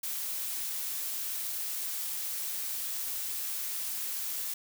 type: noise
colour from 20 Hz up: blue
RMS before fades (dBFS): -35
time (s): 0.03-4.54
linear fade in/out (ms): 5
effects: none